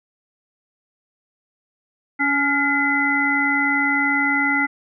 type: harmonic tone with a mistuned harmonic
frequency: 280.9 Hz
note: C#4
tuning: 23 cents sharp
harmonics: 1 / 3 / 5 / 7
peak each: -23 / -26 / -23 / -19 dBFS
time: 2.19-4.67 s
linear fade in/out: 20 ms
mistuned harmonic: 7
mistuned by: +53 cents
effects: none